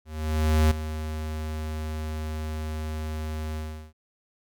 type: tone with ADSR envelope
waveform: square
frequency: 77.78 Hz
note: D#2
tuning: in tune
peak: -17 dBFS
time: 0.05-3.93 s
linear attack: 660 ms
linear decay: 6 ms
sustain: -13 dB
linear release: 370 ms
effects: none